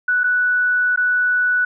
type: tone with dropouts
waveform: sine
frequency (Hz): 1480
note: F#6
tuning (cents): 0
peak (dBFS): -14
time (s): 0.08-1.65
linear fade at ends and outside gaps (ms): 5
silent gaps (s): 0.235-0.24 / 0.961-0.974
effects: none

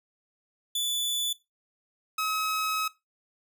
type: tone pair in turn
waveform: sawtooth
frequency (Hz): 3472 / 1278.2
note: A7 / D#6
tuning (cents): -24 / +46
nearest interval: octave + perfect fourth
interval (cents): 1730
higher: first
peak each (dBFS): -23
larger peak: neither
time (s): 0.75-1.33 / 2.18-2.88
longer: second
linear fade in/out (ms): 5
effects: noise-tail reverb RT60 0.2 s tail -18 dB re dry

